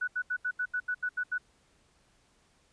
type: tone bursts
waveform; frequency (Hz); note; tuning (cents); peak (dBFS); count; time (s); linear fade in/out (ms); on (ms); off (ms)
sine; 1480; F#6; 0; -28; 10; 0.01-1.382; 10; 67; 78
effects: pink hiss -67 dBFS RMS until 2.72 s + resampled to 22050 Hz